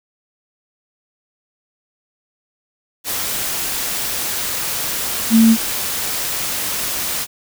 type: tone in noise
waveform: sine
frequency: 225.7 Hz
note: A3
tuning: 44 cents sharp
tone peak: -7 dBFS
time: 5.3-5.57 s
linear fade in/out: 50 ms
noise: white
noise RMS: -22 dBFS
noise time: 3.04-7.27 s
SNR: +12 dB
effects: none